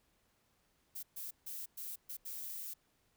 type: noise bursts at uneven times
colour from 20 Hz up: violet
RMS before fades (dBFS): -44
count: 6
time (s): 0.95-1.03 / 1.16-1.31 / 1.46-1.66 / 1.77-1.96 / 2.09-2.17 / 2.25-2.74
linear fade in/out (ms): 10
effects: pink hiss -75 dBFS RMS until 3.16 s